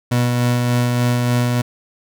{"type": "tone with tremolo", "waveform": "30% pulse", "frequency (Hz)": 122.1, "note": "B2", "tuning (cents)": -19, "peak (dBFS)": -11, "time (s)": [0.11, 1.62], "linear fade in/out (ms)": 10, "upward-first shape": "sine", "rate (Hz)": 3.4, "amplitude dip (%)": 25, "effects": []}